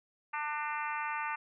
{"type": "harmonic tone with a mistuned harmonic", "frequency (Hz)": 298.3, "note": "D4", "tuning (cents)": 27, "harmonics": [3, 4, 5, 6, 7, 8, 9], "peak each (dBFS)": [-37, -39, -41, -43, -44, -45, -46], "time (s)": [0.33, 1.36], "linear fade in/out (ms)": 10, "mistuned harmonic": 6, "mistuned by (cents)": 27, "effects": []}